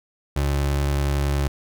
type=tone; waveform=30% pulse; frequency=70.6 Hz; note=C#2; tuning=32 cents sharp; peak=-17 dBFS; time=0.36-1.48 s; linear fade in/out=5 ms; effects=none